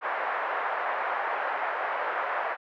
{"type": "band-pass noise", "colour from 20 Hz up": "pink", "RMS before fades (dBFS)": -30, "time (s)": [0.01, 2.57], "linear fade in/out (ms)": 50, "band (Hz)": [610, 1800], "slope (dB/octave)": 24, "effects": []}